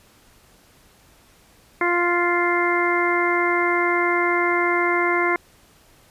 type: harmonic tone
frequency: 349.2 Hz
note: F4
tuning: in tune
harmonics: 1 / 2 / 3 / 4 / 5 / 6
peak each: -22 / -27 / -24 / -27 / -28 / -23 dBFS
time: 1.81-5.36 s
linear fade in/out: 2 ms
effects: pink hiss -54 dBFS RMS until 6.1 s + resampled to 32000 Hz

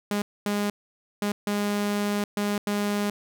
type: tone bursts at uneven times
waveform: sawtooth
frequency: 205.3 Hz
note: G#3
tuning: 20 cents flat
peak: -20 dBFS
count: 6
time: 0.11-0.22 / 0.46-0.7 / 1.22-1.32 / 1.47-2.24 / 2.37-2.58 / 2.67-3.1 s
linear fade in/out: 2 ms
effects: none

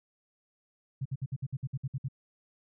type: tone bursts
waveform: sine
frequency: 133.1 Hz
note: C3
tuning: 30 cents sharp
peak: -30 dBFS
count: 11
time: 1.01-2.085 s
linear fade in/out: 10 ms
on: 45 ms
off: 58 ms
effects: none

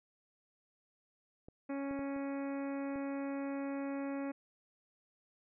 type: clicks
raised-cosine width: 2 ms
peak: -37 / -36 / -34 / -42 / -37 dBFS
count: 5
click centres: 1.485 / 1.911 / 1.992 / 2.163 / 2.959 s
type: harmonic tone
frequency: 277.2 Hz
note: C#4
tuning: in tune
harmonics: 1 / 2 / 3 / 4 / 5 / 6 / 7 / 8 / 9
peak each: -37 / -43 / -50 / -53 / -55 / -57 / -57 / -58 / -59 dBFS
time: 1.69-4.32 s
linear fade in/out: 10 ms
effects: none

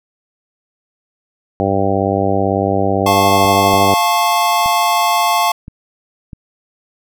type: harmonic tone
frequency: 98 Hz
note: G2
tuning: in tune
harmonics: 1 / 2 / 3 / 4 / 5 / 6 / 7 / 8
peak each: -21 / -21 / -21 / -21 / -21 / -21 / -21 / -21 dBFS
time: 1.6-3.94 s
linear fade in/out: 0 ms
type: chord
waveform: square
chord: F augmented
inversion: none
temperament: just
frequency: 698.5 / 873.1 / 1091.3 Hz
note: F5 / A5 / C#6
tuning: 0 / -14 / -27 cents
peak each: -17 dBFS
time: 3.06-5.52 s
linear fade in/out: 5 ms
type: clicks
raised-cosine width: 5 ms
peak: -18 dBFS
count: 5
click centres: 3.451 / 3.739 / 4.66 / 5.681 / 6.332 s
effects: none

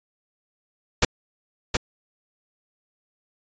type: noise with echo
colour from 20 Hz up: pink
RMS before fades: -17 dBFS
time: 1.02-1.05 s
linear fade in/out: 5 ms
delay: 720 ms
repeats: 1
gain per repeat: -4 dB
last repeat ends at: 1.77 s
effects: resampled to 16000 Hz

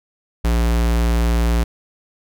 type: tone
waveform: square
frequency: 58 Hz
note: A#1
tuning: 8 cents flat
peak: -15 dBFS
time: 0.44-1.64 s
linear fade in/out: 10 ms
effects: none

